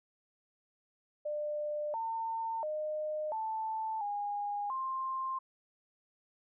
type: tone with pitch steps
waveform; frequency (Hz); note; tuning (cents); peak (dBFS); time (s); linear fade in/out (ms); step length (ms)
sine; 597 / 904 / 612 / 881 / 819 / 1054; D5 / A5 / D#5 / A5 / G#5 / C6; +28 / +47 / -29 / +2 / -24 / +12; -33; 1.25-5.39; 10; 690
effects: none